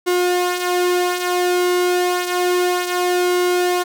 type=tone with flanger; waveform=sawtooth; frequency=358 Hz; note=F4; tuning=43 cents sharp; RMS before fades=-18 dBFS; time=0.06-3.84 s; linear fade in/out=20 ms; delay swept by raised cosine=1.6 to 6.8 ms; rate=0.3 Hz; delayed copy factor=-0.5; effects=none